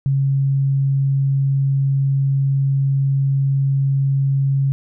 sine tone, 137 Hz, C#3, 20 cents flat, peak -14 dBFS, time 0.06-4.72 s, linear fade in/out 0 ms, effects none

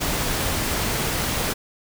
pink noise, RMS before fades -24 dBFS, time 0-1.54 s, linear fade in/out 20 ms, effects none

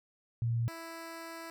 sine / 10% pulse tone pair in turn, 116.54 / 330.2 Hz, A#2 / E4, 0 / +3 cents, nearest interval octave + tritone, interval 1803 cents, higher second, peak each -28 / -34 dBFS, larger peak first, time 0.42-0.68 / 0.68-1.5 s, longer second, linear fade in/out 0 ms, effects none

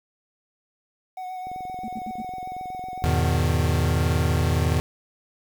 triangle tone with vibrato, 740 Hz, F#5, in tune, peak -29 dBFS, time 1.17-3.37 s, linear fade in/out 5 ms, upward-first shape sine, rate 7.8 Hz, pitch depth 20 cents each way
click train, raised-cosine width 2 ms, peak -29 dBFS, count 60, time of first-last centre 1.47-4.164 s, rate 21.9 Hz
sine tone bursts, 223 Hz, A3, 23 cents sharp, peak -31 dBFS, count 4, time 1.84-2.22 s, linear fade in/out 2 ms, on 38 ms, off 76 ms
square chord, E major seventh, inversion none, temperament equal, 82.41 / 103.83 / 123.47 / 155.56 Hz, E2 / G#2 / B2 / D#3, 0 / 0 / 0 / 0 cents, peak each -23 / -29 / -27 / -27 dBFS, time 3.04-4.8 s, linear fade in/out 0 ms
effects 9-bit

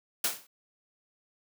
white noise with exponential decay, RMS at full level -24 dBFS, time 0.24-0.47 s, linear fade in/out 5 ms, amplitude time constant 50 ms, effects high-pass 200 Hz 12 dB/octave

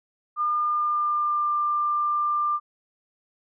sine tone with pitch glide, 1207 to 1191.1 Hz, D6 to D6, +47 to +24 cents, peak -21 dBFS, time 0.36-2.6 s, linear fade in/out 50 ms, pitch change -23 cents, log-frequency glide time 0.62-1.54 s, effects none

